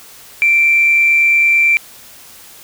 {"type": "tone with amplitude modulation", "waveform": "sine", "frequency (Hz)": 2349, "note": "D7", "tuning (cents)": 0, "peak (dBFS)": -6, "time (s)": [0.42, 1.77], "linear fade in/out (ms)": 0, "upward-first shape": "sine", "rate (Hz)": 149, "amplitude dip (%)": 30, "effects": ["tanh soft clip ceiling -2 dBFS", "white hiss -39 dBFS RMS until 2.63 s"]}